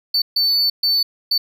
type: tone bursts at uneven times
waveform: triangle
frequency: 4502 Hz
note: C#8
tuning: 26 cents sharp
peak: -13 dBFS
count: 4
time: 0.14-0.22 / 0.36-0.7 / 0.83-1.03 / 1.31-1.38 s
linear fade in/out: 5 ms
effects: none